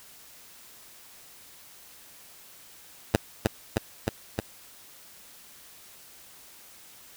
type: tone with echo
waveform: 10% pulse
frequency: 110 Hz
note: A2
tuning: in tune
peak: -7 dBFS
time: 3.14-3.16 s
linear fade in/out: 5 ms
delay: 310 ms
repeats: 4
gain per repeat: -2 dB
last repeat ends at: 4.4 s
effects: white hiss -51 dBFS RMS until 7.16 s